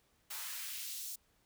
white noise with high-pass filter sweep, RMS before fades -43 dBFS, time 0.3-1.16 s, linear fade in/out 10 ms, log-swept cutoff 780 to 5900 Hz, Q 1, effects pink hiss -73 dBFS RMS until 1.45 s

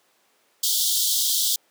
pink high-pass noise, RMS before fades -22 dBFS, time 0.63-1.56 s, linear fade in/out 5 ms, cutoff 3200 Hz, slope 96 dB/octave, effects pink hiss -63 dBFS RMS until 1.7 s + high-pass 400 Hz 12 dB/octave

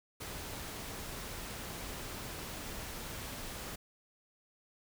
pink noise, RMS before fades -43 dBFS, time 0.2-3.76 s, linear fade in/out 10 ms, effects none

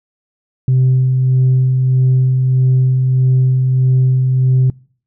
sine tone with tremolo, 129.3 Hz, C3, 20 cents flat, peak -6 dBFS, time 0.68-4.7 s, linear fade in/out 2 ms, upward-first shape sine, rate 1.6 Hz, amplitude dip 35%, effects noise-tail reverb RT60 0.5 s tail -26 dB re dry + tanh soft clip ceiling -6 dBFS

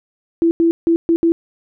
sine tone bursts at uneven times, 333.6 Hz, E4, 21 cents sharp, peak -10 dBFS, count 5, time 0.42-0.51 / 0.6-0.71 / 0.87-0.96 / 1.09-1.16 / 1.23-1.32 s, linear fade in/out 0 ms, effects none

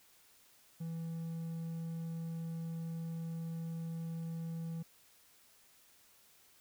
triangle tone, 164.81 Hz, E3, in tune, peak -36 dBFS, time 0.8-4.83 s, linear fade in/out 10 ms, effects white hiss -65 dBFS RMS until 6.6 s

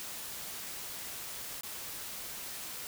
white noise with dropouts, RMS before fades -42 dBFS, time 0-2.87 s, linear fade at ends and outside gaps 0 ms, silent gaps 1.609-1.634 s, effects none

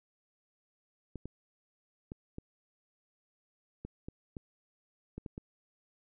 clicks, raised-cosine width 3 ms, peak -28 dBFS, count 10, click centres 1.157 / 1.256 / 2.119 / 2.384 / 3.85 / 4.085 / 4.368 / 5.18 / 5.262 / 5.379 s, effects none

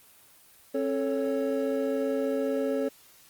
triangle tone cluster, 268.4 / 439.9 / 555 Hz, C4 / A4 / C#5, +44 / 0 / +2 cents, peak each -28 dBFS, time 0.74-2.89 s, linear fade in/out 10 ms, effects white hiss -56 dBFS RMS until 3.29 s + Opus 24 kbps

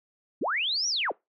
sine linear two-way sweep, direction up then down, 152.4 to 5910 to 220.5 Hz, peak -25 dBFS, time 0.41-1.12 s, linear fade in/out 10 ms, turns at 0.88 s, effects noise-tail reverb RT60 0.2 s tail -24 dB re dry

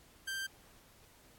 sawtooth tone, 1572 Hz, G6, 4 cents sharp, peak -33 dBFS, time 0.27-0.47 s, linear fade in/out 10 ms, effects pink hiss -62 dBFS RMS until 1.38 s + AAC 64 kbps

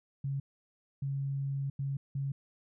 sine tone bursts at uneven times, 138 Hz, C#3, 7 cents flat, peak -31 dBFS, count 4, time 0.24-0.4 / 1.02-1.7 / 1.79-1.97 / 2.15-2.32 s, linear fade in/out 5 ms, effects none

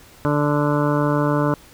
harmonic tone, 146.83 Hz, D3, in tune, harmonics 1 / 2 / 3 / 4 / 6 / 7 / 8 / 9 / 10, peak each -21 / -21 / -26 / -24 / -30 / -27 / -31 / -31 / -32 dBFS, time 0.25-1.54 s, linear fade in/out 0 ms, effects pink hiss -47 dBFS RMS until 1.73 s

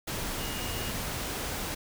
sine tone in noise, 2859 Hz, F7, 40 cents sharp, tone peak -42 dBFS, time 0.39-0.92 s, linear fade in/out 10 ms, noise pink, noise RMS -34 dBFS, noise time 0.07-1.75 s, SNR -11 dB, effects none

